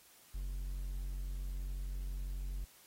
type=tone; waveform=triangle; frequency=46 Hz; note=F#1; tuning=9 cents flat; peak=-35 dBFS; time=0.34-2.65 s; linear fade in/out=10 ms; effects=white hiss -62 dBFS RMS until 2.86 s + AAC 48 kbps